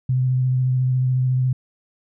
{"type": "tone with vibrato", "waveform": "sine", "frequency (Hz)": 128.2, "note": "C3", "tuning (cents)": -35, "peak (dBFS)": -16, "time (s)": [0.09, 1.53], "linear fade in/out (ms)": 5, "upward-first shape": "sine", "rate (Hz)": 14, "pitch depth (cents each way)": 17, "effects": []}